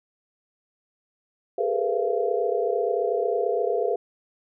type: tone cluster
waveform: sine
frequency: 402.3 / 430.9 / 469.1 / 503 / 683 Hz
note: G4 / A4 / A#4 / B4 / F5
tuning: +45 / -36 / +11 / +32 / -39 cents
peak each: -28 dBFS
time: 1.58-3.96 s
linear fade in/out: 5 ms
effects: none